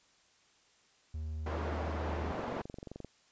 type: tone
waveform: triangle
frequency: 77.9 Hz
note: D#2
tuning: 3 cents sharp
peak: -34 dBFS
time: 1.14-2.32 s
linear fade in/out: 5 ms
type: band-pass noise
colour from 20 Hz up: white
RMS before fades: -39 dBFS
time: 1.46-2.62 s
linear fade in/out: 5 ms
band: 150 to 790 Hz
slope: 12 dB/octave
type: click train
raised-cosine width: 2 ms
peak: -30 dBFS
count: 23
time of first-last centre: 2.09-3.047 s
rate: 23 Hz
effects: white hiss -67 dBFS RMS until 3.31 s + resampled to 16000 Hz